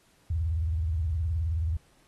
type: tone with vibrato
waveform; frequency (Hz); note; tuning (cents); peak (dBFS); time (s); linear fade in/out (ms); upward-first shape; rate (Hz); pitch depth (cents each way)
sine; 80.5; E2; -41; -25; 0.3-1.77; 5; sine; 19; 210
effects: pink hiss -64 dBFS RMS until 2.07 s + AAC 32 kbps